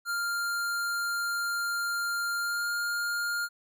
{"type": "tone with pitch glide", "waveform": "square", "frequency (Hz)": [1397, 1410], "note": ["F6", "F6"], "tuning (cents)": [0, 16], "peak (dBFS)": -29, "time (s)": [0.05, 3.49], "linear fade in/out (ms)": 50, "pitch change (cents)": 16, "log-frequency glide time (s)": [2.37, 2.71], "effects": []}